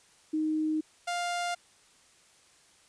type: tone pair in turn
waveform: sine / sawtooth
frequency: 311.1 / 701 Hz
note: D#4 / F5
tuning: 0 / +6 cents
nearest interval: octave + major second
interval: 1406 cents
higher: second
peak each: -26 dBFS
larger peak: neither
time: 0.33-0.81 / 1.07-1.55 s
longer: neither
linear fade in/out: 10 ms
effects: white hiss -61 dBFS RMS until 2.88 s + resampled to 22050 Hz